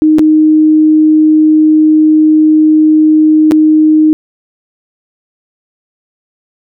sine tone with dropouts, 310 Hz, D#4, 6 cents flat, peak -3 dBFS, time 0.02-4.13 s, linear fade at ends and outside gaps 0 ms, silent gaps 0.185-0.193 / 3.511-3.519 s, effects none

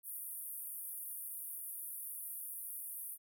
white band-pass noise, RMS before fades -45 dBFS, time 0.03-3.18 s, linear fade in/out 50 ms, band 9400 to 16000 Hz, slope 96 dB/octave, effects none

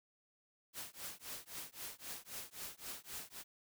white noise with tremolo, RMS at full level -44 dBFS, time 0.73-3.44 s, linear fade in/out 50 ms, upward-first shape triangle, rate 3.8 Hz, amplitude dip 100%, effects none

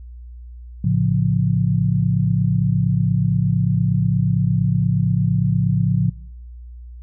sine chord, A augmented, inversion none, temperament equal, 110 / 138.59 / 174.61 Hz, A2 / C#3 / E#3, 0 / 0 / 0 cents, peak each -19 dBFS, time 0.84-6.1 s, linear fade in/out 5 ms, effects noise-tail reverb RT60 0.9 s tail -24 dB re dry + added 60 Hz sine -34 dBFS peak until 7.02 s

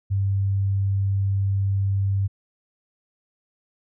sine tone, 98.2 Hz, G2, 4 cents sharp, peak -19 dBFS, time 0.1-2.28 s, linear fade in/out 20 ms, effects none

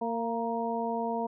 harmonic tone with a mistuned harmonic, 230 Hz, A#3, 23 cents flat, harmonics 1 / 2 / 3 / 4, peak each -34 / -34 / -34 / -34 dBFS, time 0.01-1.27 s, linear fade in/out 10 ms, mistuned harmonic 4, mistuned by +33 cents, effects none

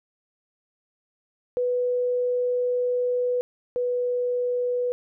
sine tone pair in turn, 493.9 / 492.1 Hz, B4 / B4, 0 / -6 cents, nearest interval unison, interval 6 cents, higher first, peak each -21 / -22 dBFS, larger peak first, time 1.57-3.41 / 3.76-4.92 s, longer first, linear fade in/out 0 ms, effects none

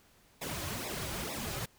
pink noise with flanger, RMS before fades -38 dBFS, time 0.41-1.66 s, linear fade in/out 10 ms, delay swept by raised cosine 0.65 to 4.45 ms, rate 2.2 Hz, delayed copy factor -1, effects pink hiss -64 dBFS RMS until 1.78 s

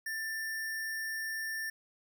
sine tone with sample-and-hold, 1776 Hz, A6, 16 cents sharp, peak -34 dBFS, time 0.06-1.7 s, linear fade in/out 5 ms, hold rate 7350 Hz, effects none

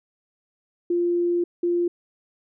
sine tone bursts at uneven times, 347.8 Hz, F4, 7 cents flat, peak -19 dBFS, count 2, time 0.9-1.44 / 1.63-1.88 s, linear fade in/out 5 ms, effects none

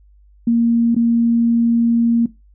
sine tone with dropouts, 233.1 Hz, A#3, in tune, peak -11 dBFS, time 0.47-2.26 s, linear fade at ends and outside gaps 5 ms, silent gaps 0.948-0.963 s, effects noise-tail reverb RT60 0.2 s tail -17 dB re dry + added 50 Hz sine -46 dBFS peak until 2.54 s

